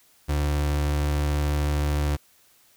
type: tone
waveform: 35% pulse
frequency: 73.42 Hz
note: D2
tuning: in tune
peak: -20 dBFS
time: 0.28-2.17 s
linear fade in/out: 20 ms
effects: white hiss -59 dBFS RMS until 2.76 s